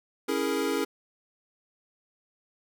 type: chord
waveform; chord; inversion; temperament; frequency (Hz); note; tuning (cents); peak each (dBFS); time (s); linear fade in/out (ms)
square; A# half-diminished seventh; first; equal; 277.2 / 329.6 / 415.3 / 466.2; C#4 / E4 / G#4 / A#4; 0 / 0 / 0 / 0; -32 / -33 / -31 / -33; 0.28-0.85; 10
effects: none